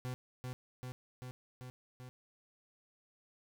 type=tone with echo; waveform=40% pulse; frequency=126.5 Hz; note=B2; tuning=42 cents sharp; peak=-37 dBFS; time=0.05-0.14 s; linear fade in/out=0 ms; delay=390 ms; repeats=5; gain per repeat=-2 dB; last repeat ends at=2.09 s; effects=none